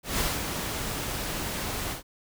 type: noise with ADSR envelope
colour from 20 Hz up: pink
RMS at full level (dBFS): -26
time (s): 0.03-2.03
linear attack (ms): 160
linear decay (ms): 220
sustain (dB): -6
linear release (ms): 120
effects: none